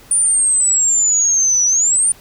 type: exponential two-way sweep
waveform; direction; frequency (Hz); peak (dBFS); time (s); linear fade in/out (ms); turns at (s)
sine; down then up; 9397 to 5830 to 9397; -11; 0.11-2.12; 2; 1.66
effects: pink hiss -44 dBFS RMS until 2.2 s